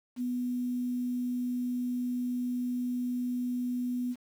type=tone with quantisation; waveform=sine; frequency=246.9 Hz; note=B3; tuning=in tune; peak=-29 dBFS; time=0.16-4.16 s; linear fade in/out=50 ms; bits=9; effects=none